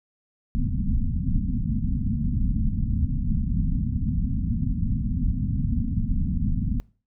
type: low-pass noise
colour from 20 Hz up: pink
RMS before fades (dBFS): -24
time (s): 0.55-6.8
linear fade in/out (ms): 0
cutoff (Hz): 260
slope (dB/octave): 96
effects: noise-tail reverb RT60 0.4 s tail -23 dB re dry